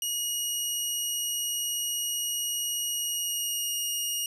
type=tone with pitch glide; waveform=15% pulse; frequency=2891 to 2863 Hz; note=F#7 to F7; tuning=-41 to +42 cents; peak=-21 dBFS; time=0.02-4.26 s; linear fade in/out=2 ms; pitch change=-17 cents; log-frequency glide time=2.89-3.75 s; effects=none